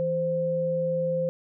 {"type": "tone pair together", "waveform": "sine", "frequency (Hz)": [163.89, 521], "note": ["E3", "C5"], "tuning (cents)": [-10, -7], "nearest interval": "octave + minor sixth", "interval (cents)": 2003, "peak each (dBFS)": [-31, -24], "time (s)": [0, 1.29], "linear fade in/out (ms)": 0, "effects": []}